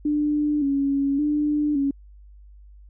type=tone with vibrato; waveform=sine; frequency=287.4 Hz; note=D4; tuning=37 cents flat; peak=-19 dBFS; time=0.05-1.91 s; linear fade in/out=5 ms; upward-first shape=square; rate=0.88 Hz; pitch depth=57 cents each way; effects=added 50 Hz sine -44 dBFS peak until 2.89 s